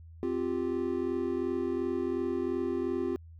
triangle chord, C suspended fourth, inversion none, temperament equal, 261.6 / 349.2 / 392 Hz, C4 / F4 / G4, 0 / 0 / 0 cents, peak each -32 / -30 / -32 dBFS, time 0.23-3.16 s, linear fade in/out 0 ms, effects added 82 Hz sine -47 dBFS peak until 3.39 s

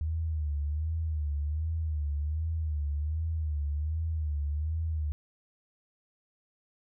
sine tone with vibrato, 76.7 Hz, D#2, 24 cents flat, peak -28 dBFS, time 0.01-5.12 s, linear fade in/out 0 ms, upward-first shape sine, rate 1.3 Hz, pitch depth 99 cents each way, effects none

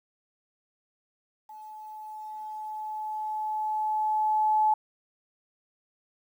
sine tone with level ramp, 860 Hz, A5, 40 cents flat, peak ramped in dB -42 to -19 dBFS, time 1.49-4.74 s, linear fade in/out 5 ms, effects 10-bit

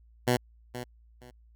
10% pulse tone with echo, 123.47 Hz, B2, in tune, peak -14 dBFS, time 0.27-0.37 s, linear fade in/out 10 ms, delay 470 ms, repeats 2, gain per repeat -13 dB, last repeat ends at 1.31 s, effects added 57 Hz sine -55 dBFS peak until 1.55 s

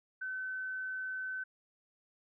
sine tone, 1522 Hz, F#6, 48 cents sharp, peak -36 dBFS, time 0.21-1.44 s, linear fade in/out 10 ms, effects none

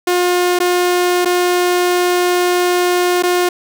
sawtooth tone with dropouts, 356.8 Hz, F4, 37 cents sharp, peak -8 dBFS, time 0.07-3.49 s, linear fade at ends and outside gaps 5 ms, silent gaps 0.59-0.601 / 1.249-1.256 / 3.225-3.234 s, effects none

